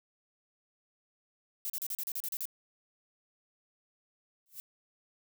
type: noise bursts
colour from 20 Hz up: violet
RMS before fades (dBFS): -36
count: 10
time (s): 1.65-2.454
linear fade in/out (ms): 0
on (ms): 48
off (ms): 36
type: noise with exponential growth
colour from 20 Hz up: violet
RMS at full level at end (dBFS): -39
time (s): 4.46-4.6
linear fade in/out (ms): 0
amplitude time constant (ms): 30
effects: none